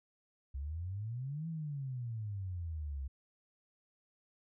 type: exponential two-way sweep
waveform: sine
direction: up then down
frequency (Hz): 65.41 to 166.7 to 65.41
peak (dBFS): -37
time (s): 0.54-3.08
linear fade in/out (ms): 10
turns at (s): 1.48
effects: none